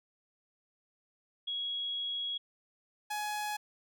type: tone pair in turn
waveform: sine / sawtooth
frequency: 3322 / 840.1 Hz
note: G#7 / G#5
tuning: 0 / +20 cents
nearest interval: 2 octaves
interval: 2380 cents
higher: first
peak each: -33 / -30 dBFS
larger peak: second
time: 1.47-2.38 / 3.1-3.57 s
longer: first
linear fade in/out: 10 ms
effects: none